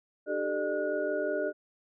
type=tone cluster; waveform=sine; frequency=301.8 / 389.4 / 434.9 / 602 / 1452 Hz; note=D4 / G4 / A4 / D5 / F#6; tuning=+47 / -12 / -20 / +43 / -33 cents; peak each=-37 / -34 / -36 / -31 / -38 dBFS; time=0.26-1.53 s; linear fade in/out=50 ms; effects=none